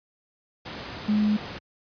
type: tone in noise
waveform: sine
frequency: 210.8 Hz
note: G#3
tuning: 26 cents sharp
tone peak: -19 dBFS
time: 1.08-1.37 s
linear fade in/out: 10 ms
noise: pink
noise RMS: -36 dBFS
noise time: 0.65-1.59 s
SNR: +14 dB
effects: high-pass 80 Hz 12 dB/octave + resampled to 11025 Hz